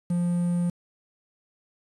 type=tone with quantisation; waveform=triangle; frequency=174.61 Hz; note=F3; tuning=in tune; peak=-20 dBFS; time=0.1-0.7 s; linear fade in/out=5 ms; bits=8; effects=resampled to 32000 Hz